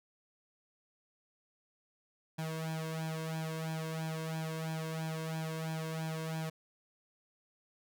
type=tone with flanger; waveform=sawtooth; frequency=160 Hz; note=D#3; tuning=49 cents sharp; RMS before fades=-38 dBFS; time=2.38-6.5 s; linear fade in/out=10 ms; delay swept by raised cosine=1.2 to 1.91 ms; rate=3 Hz; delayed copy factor=+0.95; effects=none